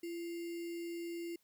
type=tone with sample-and-hold; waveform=sine; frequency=340 Hz; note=F4; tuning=46 cents flat; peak=-39 dBFS; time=0.03-1.36 s; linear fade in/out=5 ms; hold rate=2450 Hz; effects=white hiss -75 dBFS RMS until 1.43 s